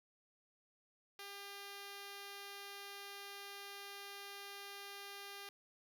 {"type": "tone", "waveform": "5% pulse", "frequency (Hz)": 400, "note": "G4", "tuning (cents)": 35, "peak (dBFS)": -37, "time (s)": [1.19, 5.49], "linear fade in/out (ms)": 2, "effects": []}